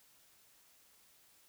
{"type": "silence", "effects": ["white hiss -66 dBFS RMS until 1.48 s"]}